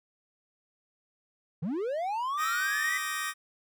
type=linear sweep; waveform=triangle; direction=up; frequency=138.59 to 2022 Hz; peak=-27 dBFS; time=1.62-2.98 s; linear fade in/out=10 ms
type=chord; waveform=sawtooth; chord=Eb major seventh; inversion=third; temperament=just; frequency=1166.7 / 1244.5 / 1555.6 / 1866.8 Hz; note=D6 / Eb6 / G6 / Bb6; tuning=-12 / 0 / -14 / +2 cents; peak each=-34 / -34 / -36 / -30 dBFS; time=2.37-3.34 s; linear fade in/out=50 ms
effects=none